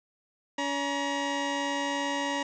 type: tone pair together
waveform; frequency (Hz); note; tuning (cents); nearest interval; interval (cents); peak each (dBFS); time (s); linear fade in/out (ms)
20% pulse; 282.8 / 951.2; C#4 / A#5; +35 / +35; octave + major sixth; 2100; -26; 0.58-2.43; 5
effects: resampled to 16000 Hz + 10-bit